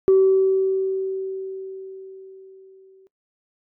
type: tone with exponential decay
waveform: sine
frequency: 382.5 Hz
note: G4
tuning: 42 cents flat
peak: -9 dBFS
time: 0.08-3.07 s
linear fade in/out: 0 ms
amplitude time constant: 650 ms
effects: noise-tail reverb RT60 0.1 s tail -19 dB re dry + tanh soft clip ceiling -8 dBFS